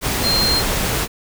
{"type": "tone in noise", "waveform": "sine", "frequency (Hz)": 4186, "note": "C8", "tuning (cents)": 0, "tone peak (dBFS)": -16, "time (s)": [0.22, 0.63], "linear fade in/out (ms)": 50, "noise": "pink", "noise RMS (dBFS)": -20, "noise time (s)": [0.01, 1.08], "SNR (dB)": 1, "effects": []}